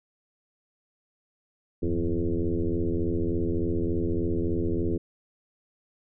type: tone with frequency modulation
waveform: sine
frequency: 174.1 Hz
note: F3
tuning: 5 cents flat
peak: -23 dBFS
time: 1.82-4.98 s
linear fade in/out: 10 ms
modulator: 83.4 Hz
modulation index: 3
effects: none